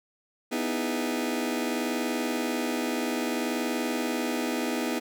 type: chord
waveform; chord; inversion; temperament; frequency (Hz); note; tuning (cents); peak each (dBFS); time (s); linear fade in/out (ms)
sawtooth; E major seventh; second; just; 247.2 / 309 / 329.6 / 412; B3 / D#4 / E4 / G#4; +2 / -12 / 0 / -14; -26 / -29 / -30 / -31; 0.51-5; 20
effects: none